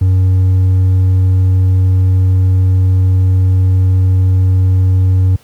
sine tone with hard clipping, 93.4 Hz, F#2, 17 cents sharp, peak -7 dBFS, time 0.01-5.36 s, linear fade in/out 5 ms, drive 2 dB, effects pink hiss -47 dBFS RMS until 5.43 s + high-pass 60 Hz 12 dB/octave

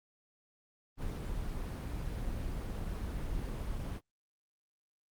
brown noise, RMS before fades -37 dBFS, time 0.97-4.01 s, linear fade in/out 50 ms, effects Opus 24 kbps

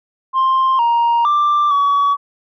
sine tone with pitch steps, 1053 / 938 / 1180 / 1133 Hz, C6 / A#5 / D6 / C#6, +11 / +11 / +8 / +37 cents, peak -9 dBFS, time 0.33-2.17 s, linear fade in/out 50 ms, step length 460 ms, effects tanh soft clip ceiling -10 dBFS

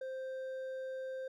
triangle tone with hard clipping, 523.3 Hz, C5, in tune, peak -40 dBFS, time 0.01-1.28 s, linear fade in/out 5 ms, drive 8 dB, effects none

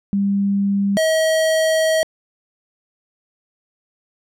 sine / square tone pair in turn, 199.1 / 638.2 Hz, G3 / D#5, +27 / +44 cents, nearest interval octave + minor sixth, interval 2017 cents, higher second, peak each -15 dBFS, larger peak neither, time 0.13-0.97 / 0.97-2.03 s, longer second, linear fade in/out 0 ms, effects low-pass 12000 Hz 12 dB/octave

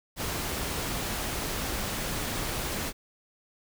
pink noise, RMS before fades -32 dBFS, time 0.16-2.93 s, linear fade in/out 50 ms, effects none

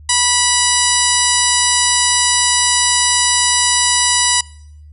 harmonic tone with a mistuned harmonic, 979 Hz, B5, 15 cents flat, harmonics 1 / 2 / 3 / 4 / 5 / 6 / 7 / 8 / 9 / 10, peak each -21 / -21 / -21 / -21 / -21 / -21 / -21 / -21 / -21 / -21 dBFS, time 0.09-4.41 s, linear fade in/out 5 ms, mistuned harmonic 7, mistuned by +85 cents, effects noise-tail reverb RT60 0.7 s tail -23 dB re dry + added 75 Hz sine -36 dBFS peak until 4.92 s

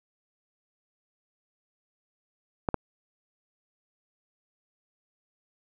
clicks, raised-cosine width 1 ms, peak -11 dBFS, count 2, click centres 2.688 / 2.743 s, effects none

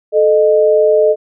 sine tone pair together, 436 / 613.6 Hz, A4 / D#5, -16 / -24 cents, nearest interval tritone, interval 592 cents, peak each -10 dBFS, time 0.12-1.16 s, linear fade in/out 50 ms, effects none

